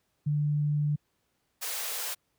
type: tone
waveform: sine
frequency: 147.9 Hz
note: D3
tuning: 13 cents sharp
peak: -24 dBFS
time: 0.26-0.96 s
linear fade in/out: 10 ms
type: high-pass noise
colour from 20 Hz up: white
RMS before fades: -34 dBFS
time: 1.61-2.15 s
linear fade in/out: 20 ms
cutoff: 430 Hz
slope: 96 dB/octave
effects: pink hiss -75 dBFS RMS until 2.38 s + high-pass 60 Hz 12 dB/octave